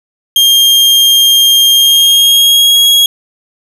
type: tone with pitch glide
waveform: 40% pulse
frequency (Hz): 3210 to 3306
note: G7 to G#7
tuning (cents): +40 to -9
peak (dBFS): -3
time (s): 0.36-3.06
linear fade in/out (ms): 2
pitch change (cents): +51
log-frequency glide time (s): 1.73-2.88
effects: none